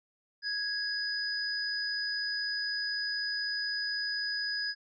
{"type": "tone pair together", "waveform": "sine", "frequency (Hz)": [1661.2, 4978], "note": ["G#6", "D#8"], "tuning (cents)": [0, 0], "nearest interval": "octave + perfect fifth", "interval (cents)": 1900, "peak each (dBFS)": [-34, -33], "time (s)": [0.42, 4.75], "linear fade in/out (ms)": 50, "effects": []}